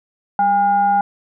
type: tone with frequency modulation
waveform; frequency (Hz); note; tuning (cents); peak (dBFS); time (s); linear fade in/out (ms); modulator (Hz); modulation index
sine; 810; G#5; -43; -12; 0.39-1.01; 2; 615; 0.37
effects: none